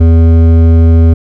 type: tone with hard clipping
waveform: sine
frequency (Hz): 82.41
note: E2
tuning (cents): 0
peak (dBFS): -4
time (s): 0-1.14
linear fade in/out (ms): 10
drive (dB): 11
effects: none